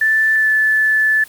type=tone with pitch glide; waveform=sine; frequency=1760 to 1741.8 Hz; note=A6 to A6; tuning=0 to -18 cents; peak=-11 dBFS; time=0.01-1.24 s; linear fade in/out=5 ms; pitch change=-18 cents; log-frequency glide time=0.34-0.51 s; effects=white hiss -41 dBFS RMS until 1.28 s + Opus 48 kbps